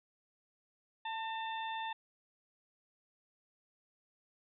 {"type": "harmonic tone with a mistuned harmonic", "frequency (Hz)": 891, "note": "A5", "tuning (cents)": 22, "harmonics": [1, 2, 3, 4], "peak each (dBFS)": [-38, -45, -49, -47], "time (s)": [1.05, 1.93], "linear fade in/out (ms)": 5, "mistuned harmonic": 2, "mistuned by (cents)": 26, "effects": []}